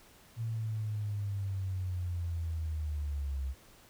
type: linear sweep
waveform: sine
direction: down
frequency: 115.1 to 65.4 Hz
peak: -32 dBFS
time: 0.36-3.55 s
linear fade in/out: 50 ms
effects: pink hiss -59 dBFS RMS until 3.89 s